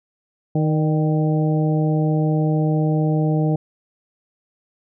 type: harmonic tone with a mistuned harmonic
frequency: 155.56 Hz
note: D#3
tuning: in tune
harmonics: 1 / 2 / 3 / 4 / 5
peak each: -17 / -23 / -27 / -29 / -31 dBFS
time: 0.55-3.56 s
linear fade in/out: 5 ms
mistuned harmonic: 4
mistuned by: -40 cents
effects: none